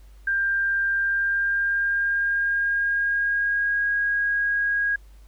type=tone with pitch glide; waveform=sine; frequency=1591 to 1640.5 Hz; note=G6 to G#6; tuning=+25 to -22 cents; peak=-20 dBFS; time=0.27-4.96 s; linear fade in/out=5 ms; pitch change=+53 cents; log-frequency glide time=0.97-3.89 s; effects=added 50 Hz sine -45 dBFS peak until 5.27 s + pink hiss -61 dBFS RMS until 5.27 s